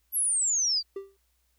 sine exponential sweep, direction down, 11870 to 4581 Hz, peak -23 dBFS, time 0.12-0.83 s, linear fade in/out 50 ms
triangle tone with exponential decay, 392 Hz, G4, in tune, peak -28 dBFS, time 0.96-1.17 s, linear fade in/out 5 ms, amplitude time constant 45 ms
effects added 60 Hz sine -70 dBFS peak until 1.58 s + white hiss -73 dBFS RMS until 1.58 s

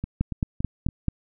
two click trains, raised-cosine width 5 ms, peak -10 / -16 dBFS, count 5 / 4, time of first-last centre 0.21-1.083 / 0.04-0.887 s, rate 4.58 / 3.54 Hz, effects none

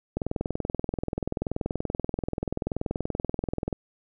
click train, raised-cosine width 2 ms, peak -14 dBFS, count 75, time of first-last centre 0.17-3.728 s, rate 20.8 Hz, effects none

